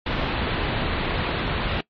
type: low-pass noise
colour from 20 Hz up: pink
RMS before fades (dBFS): -25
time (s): 0.06-1.81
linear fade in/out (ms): 5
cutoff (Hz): 3900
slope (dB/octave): 48
effects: noise-tail reverb RT60 0.1 s tail -21 dB re dry + MP3 32 kbps